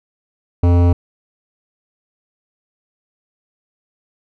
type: tone with hard clipping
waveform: sine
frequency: 87.31 Hz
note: F2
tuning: in tune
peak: -11 dBFS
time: 0.63-0.93 s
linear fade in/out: 5 ms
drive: 16 dB
effects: none